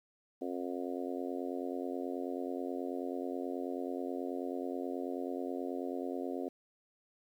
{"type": "harmonic tone", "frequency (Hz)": 89.3, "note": "F2", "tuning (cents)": 39, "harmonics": [3, 4, 5, 6, 7, 8], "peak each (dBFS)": [-39, -41, -43, -45, -46, -47], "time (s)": [0.41, 6.49], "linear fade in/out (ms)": 10, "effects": ["11-bit"]}